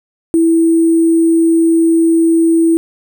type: tone with sample-and-hold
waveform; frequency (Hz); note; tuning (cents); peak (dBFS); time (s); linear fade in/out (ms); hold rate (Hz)
sine; 329.6; E4; 0; -7; 0.34-2.77; 0; 8820
effects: none